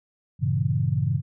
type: chord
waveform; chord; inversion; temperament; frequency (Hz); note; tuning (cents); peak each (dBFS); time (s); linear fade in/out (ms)
sine; G diminished seventh; none; equal; 98 / 116.54 / 138.59 / 164.81; G2 / Bb2 / Db3 / Fb3; 0 / 0 / 0 / 0; -27 / -26 / -24 / -29; 0.39-1.22; 50
effects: none